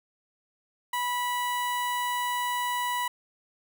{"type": "tone with notch filter", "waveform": "sawtooth", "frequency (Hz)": 980, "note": "B5", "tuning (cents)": -14, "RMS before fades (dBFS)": -29, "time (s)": [0.93, 3.08], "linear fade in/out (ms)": 5, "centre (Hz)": 5200, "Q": 1.5, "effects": []}